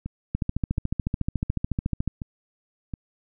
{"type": "two click trains", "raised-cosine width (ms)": 5, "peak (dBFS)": [-19, -12], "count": [5, 25], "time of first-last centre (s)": [[0.06, 2.938], [0.35, 2.077]], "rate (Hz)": [1.39, 13.9], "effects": []}